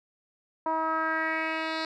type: tone with low-pass filter sweep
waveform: 10% pulse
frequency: 320 Hz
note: D#4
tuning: 49 cents sharp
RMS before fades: -29 dBFS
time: 0.66-1.85 s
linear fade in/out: 2 ms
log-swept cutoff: 920 to 4100 Hz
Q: 3.5
effects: none